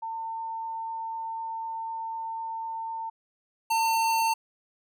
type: tone pair in turn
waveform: sine / square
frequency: 902 / 902 Hz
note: A5 / A5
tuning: +43 / +43 cents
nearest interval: unison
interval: 0 cents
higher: neither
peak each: -31 / -23 dBFS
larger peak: second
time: 0.02-3.1 / 3.7-4.34 s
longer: first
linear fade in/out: 10 ms
effects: none

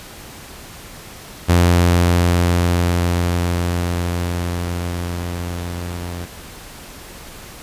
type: tone with level ramp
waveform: sawtooth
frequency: 87.31 Hz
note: F2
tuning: in tune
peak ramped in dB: -6 to -22 dBFS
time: 1.48-6.26 s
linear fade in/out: 20 ms
effects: pink hiss -37 dBFS RMS until 7.62 s + resampled to 32000 Hz

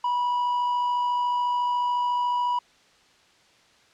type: tone with amplitude modulation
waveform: triangle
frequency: 977 Hz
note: B5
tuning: 19 cents flat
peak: -19 dBFS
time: 0.04-2.59 s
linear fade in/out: 5 ms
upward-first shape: sine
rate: 54 Hz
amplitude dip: 25%
effects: white hiss -58 dBFS RMS until 3.93 s + low-pass 5000 Hz 12 dB/octave

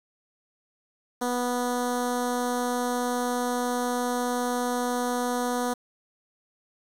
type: tone with notch filter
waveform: 10% pulse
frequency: 245.6 Hz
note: B3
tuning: 9 cents flat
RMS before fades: -27 dBFS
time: 1.21-5.74 s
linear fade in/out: 10 ms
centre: 2500 Hz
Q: 0.55
effects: low-pass 12000 Hz 12 dB/octave + 8-bit

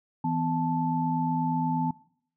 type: tone cluster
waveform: sine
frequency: 162.8 / 251.1 / 876 Hz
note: E3 / B3 / A5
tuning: -21 / +29 / -8 cents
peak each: -29 dBFS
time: 0.24-1.91 s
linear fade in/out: 5 ms
effects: noise-tail reverb RT60 0.6 s tail -20 dB re dry

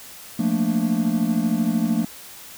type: chord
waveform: triangle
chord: Bb major seventh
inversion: second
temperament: equal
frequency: 174.61 / 220 / 233.1 / 293.7 Hz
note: F3 / A3 / Bb3 / D4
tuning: 0 / 0 / 0 / 0 cents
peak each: -24 / -20 / -21 / -26 dBFS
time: 0.39-2.05 s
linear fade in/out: 5 ms
effects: white hiss -41 dBFS RMS until 2.57 s

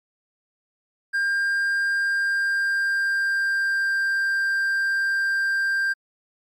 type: tone with pitch glide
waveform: triangle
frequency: 1600 to 1585.3 Hz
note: G6 to G6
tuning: +35 to +19 cents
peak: -18 dBFS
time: 1.13-5.94 s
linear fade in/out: 20 ms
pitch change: -16 cents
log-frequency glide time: 1.94-4.02 s
effects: MP3 96 kbps

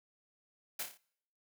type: noise with echo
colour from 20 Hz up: white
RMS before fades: -38 dBFS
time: 0.79-0.83 s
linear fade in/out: 5 ms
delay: 29 ms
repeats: 5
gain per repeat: -5 dB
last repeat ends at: 0.975 s
effects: noise-tail reverb RT60 0.7 s tail -25 dB re dry + high-pass 200 Hz 12 dB/octave

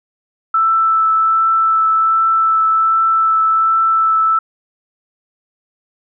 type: tone with vibrato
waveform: sine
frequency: 1321 Hz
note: E6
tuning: 3 cents sharp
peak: -10 dBFS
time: 0.54-4.39 s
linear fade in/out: 5 ms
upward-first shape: triangle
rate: 1.3 Hz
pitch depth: 11 cents each way
effects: none

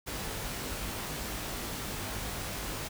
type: noise with comb filter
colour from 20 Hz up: pink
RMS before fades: -37 dBFS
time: 0.06-2.89 s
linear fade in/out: 20 ms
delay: 20 ms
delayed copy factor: +0.55
effects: none

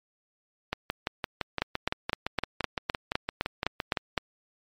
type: two click trains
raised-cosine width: 0.3 ms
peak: -12 / -9 dBFS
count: 20 / 11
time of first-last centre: 0.73-3.972 / 1.62-4.178 s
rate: 5.86 / 3.91 Hz
effects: MP3 64 kbps

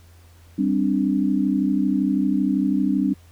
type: chord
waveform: sine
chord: G suspended fourth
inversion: none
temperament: just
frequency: 196 / 261.3 / 294 Hz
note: G3 / C4 / D4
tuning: 0 / -2 / +2 cents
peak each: -22 dBFS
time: 0.58-3.14 s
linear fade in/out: 10 ms
effects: added 85 Hz sine -47 dBFS peak until 3.31 s + pink hiss -56 dBFS RMS until 3.31 s

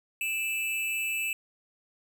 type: tone with amplitude modulation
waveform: square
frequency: 2637 Hz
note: E7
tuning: in tune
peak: -26 dBFS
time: 0.21-1.33 s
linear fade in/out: 2 ms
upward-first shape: sine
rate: 256 Hz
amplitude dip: 65%
effects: none

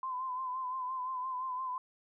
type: tone with vibrato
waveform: sine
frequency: 1025 Hz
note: C6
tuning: 36 cents flat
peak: -34 dBFS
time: 0.03-1.78 s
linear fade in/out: 2 ms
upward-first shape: sine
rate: 5.8 Hz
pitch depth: 47 cents each way
effects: none

